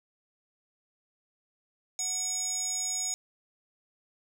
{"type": "tone with band-pass filter", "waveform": "square", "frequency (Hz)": 750, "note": "F#5", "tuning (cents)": 23, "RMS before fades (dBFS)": -32, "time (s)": [1.99, 3.14], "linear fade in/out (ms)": 0, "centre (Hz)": 6500, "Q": 9, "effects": []}